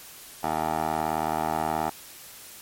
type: tone with band-pass filter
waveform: 15% pulse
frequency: 78.7 Hz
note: D#2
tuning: 20 cents sharp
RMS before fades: -27 dBFS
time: 0.43-1.9 s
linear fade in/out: 10 ms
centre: 820 Hz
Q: 2.3
effects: white hiss -45 dBFS RMS until 2.61 s + MP3 64 kbps